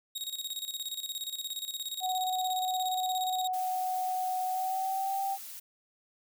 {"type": "tone with tremolo", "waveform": "sawtooth", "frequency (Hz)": 3767, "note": "A#7", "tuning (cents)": 17, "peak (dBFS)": -30, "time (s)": [0.15, 3.48], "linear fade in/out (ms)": 10, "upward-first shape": "square", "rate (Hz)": 17, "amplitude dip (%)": 70}
{"type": "tone with pitch glide", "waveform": "sine", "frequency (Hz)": [741, 782.3], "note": ["F#5", "G5"], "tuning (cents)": [2, -4], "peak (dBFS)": -29, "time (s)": [2, 5.38], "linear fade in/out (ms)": 50, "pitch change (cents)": 94, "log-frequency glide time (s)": [4.46, 5.19]}
{"type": "noise", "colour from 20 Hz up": "blue", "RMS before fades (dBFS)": -44, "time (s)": [3.53, 5.6], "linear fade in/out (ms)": 10}
{"effects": []}